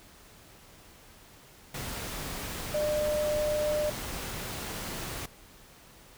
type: tone in noise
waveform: sine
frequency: 601 Hz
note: D5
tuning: 40 cents sharp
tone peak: -26 dBFS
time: 2.74-3.9 s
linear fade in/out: 5 ms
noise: pink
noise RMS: -37 dBFS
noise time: 1.74-5.26 s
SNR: +8 dB
effects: pink hiss -54 dBFS RMS until 6.17 s